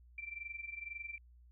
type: tone with amplitude modulation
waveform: sine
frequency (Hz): 2349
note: D7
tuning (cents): 0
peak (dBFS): -39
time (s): 0.18-1.18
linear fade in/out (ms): 2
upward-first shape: sine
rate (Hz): 22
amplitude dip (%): 80
effects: added 60 Hz sine -58 dBFS peak until 1.51 s